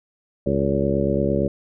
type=harmonic tone with a mistuned harmonic; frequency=68.8 Hz; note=C#2; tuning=12 cents flat; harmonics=1 / 2 / 3 / 4 / 5 / 6 / 7 / 8; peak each=-29 / -26 / -24 / -29 / -26 / -26 / -29 / -25 dBFS; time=0.46-1.48 s; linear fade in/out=5 ms; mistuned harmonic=8; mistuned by=+45 cents; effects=none